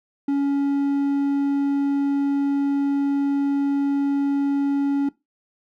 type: tone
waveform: triangle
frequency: 280.4 Hz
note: C#4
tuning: 20 cents sharp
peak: -16 dBFS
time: 0.28-5.09 s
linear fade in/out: 5 ms
effects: noise-tail reverb RT60 0.2 s tail -19 dB re dry